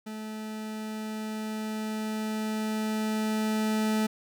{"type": "tone with level ramp", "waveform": "40% pulse", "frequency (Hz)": 216.8, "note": "A3", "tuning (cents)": -25, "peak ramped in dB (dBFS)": [-35, -23], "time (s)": [0.06, 4.07], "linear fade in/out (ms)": 10, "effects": []}